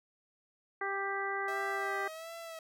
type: harmonic tone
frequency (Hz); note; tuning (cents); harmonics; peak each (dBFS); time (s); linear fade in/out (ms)
394; G4; +9; 1 / 2 / 3 / 4 / 5; -39 / -39 / -39 / -39 / -39; 0.81-2.08; 5
type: tone with vibrato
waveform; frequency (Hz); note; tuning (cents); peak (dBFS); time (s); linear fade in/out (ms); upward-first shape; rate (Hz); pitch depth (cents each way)
sawtooth; 648; E5; -30; -39; 1.48-2.59; 2; sine; 1.4; 58
effects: none